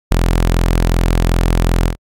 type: tone with ADSR envelope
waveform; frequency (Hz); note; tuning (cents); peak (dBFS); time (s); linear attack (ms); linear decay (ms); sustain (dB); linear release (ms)
sawtooth; 42.65; F1; -40; -5; 0.11-1.96; 5; 53; -2; 100
effects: AAC 64 kbps